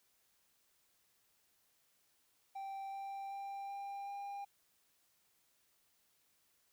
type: tone with pitch steps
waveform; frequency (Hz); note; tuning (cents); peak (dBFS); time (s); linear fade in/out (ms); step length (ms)
triangle; 782 / 787 / 792 / 797 / 802.1; G5 / G5 / G5 / G5 / G5; -4 / +7 / +18 / +28 / +40; -40; 2.55-4.45; 10; 380
effects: white hiss -75 dBFS RMS until 6.72 s